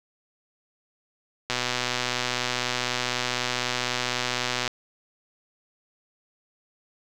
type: click train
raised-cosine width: 0.2 ms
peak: -8 dBFS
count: 395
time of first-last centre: 1.5-4.677 s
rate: 124 Hz
effects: none